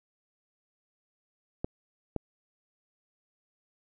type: clicks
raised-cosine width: 2 ms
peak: -17 dBFS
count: 2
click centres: 1.645 / 2.163 s
effects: none